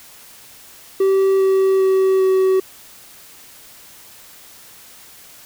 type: tone with pitch steps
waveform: triangle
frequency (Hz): 386.5 / 383.8 / 381.2 / 378.5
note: G4 / G4 / G4 / F#4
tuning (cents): -24 / -37 / -48 / +39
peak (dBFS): -10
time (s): 1-2.6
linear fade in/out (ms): 5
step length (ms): 400
effects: white hiss -43 dBFS RMS until 5.45 s